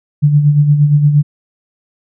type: tone with tremolo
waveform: sine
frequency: 146.83 Hz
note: D3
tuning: in tune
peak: -4 dBFS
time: 0.22-1.23 s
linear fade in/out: 20 ms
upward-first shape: sine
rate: 8.6 Hz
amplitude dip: 55%
effects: none